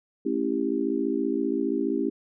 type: chord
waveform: sine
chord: A dominant seventh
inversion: none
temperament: just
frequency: 220 / 275 / 330 / 396 Hz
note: A3 / C#4 / E4 / G4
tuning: 0 / -14 / +2 / +18 cents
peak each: -32 / -27 / -29 / -29 dBFS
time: 0.25-2.1 s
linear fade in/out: 10 ms
effects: none